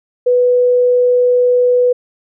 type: tone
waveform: sine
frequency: 493.9 Hz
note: B4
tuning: in tune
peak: -8 dBFS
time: 0.26-1.93 s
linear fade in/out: 10 ms
effects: none